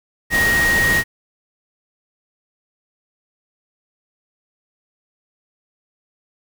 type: tone in noise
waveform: sine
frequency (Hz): 1878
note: A#6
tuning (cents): +12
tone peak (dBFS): -14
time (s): 0.3-1.04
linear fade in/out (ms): 50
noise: pink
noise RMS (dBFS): -22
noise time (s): 0.3-1.04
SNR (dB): +5
effects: none